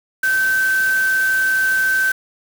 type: tone in noise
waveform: sine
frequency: 1544 Hz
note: G6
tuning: 27 cents flat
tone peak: -14 dBFS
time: 0.23-2.12 s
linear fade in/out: 5 ms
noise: white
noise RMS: -30 dBFS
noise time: 0.23-2.12 s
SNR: +13 dB
effects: none